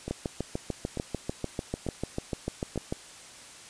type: two click trains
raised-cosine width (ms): 2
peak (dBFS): -16 / -20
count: 20 / 4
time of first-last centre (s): 0.11-2.925 / 0.08-2.759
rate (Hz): 6.75 / 1.12
effects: white hiss -48 dBFS RMS until 3.69 s + resampled to 22050 Hz